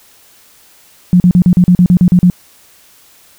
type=tone bursts; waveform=sine; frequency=178.7 Hz; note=F3; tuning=40 cents sharp; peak=-3 dBFS; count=11; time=1.13-2.3 s; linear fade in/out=0 ms; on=70 ms; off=40 ms; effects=white hiss -45 dBFS RMS until 3.38 s